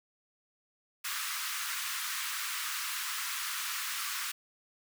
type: high-pass noise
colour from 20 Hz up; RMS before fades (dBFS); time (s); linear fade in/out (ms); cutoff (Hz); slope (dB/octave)
pink; -36; 1.04-4.32; 10; 1100; 48
effects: none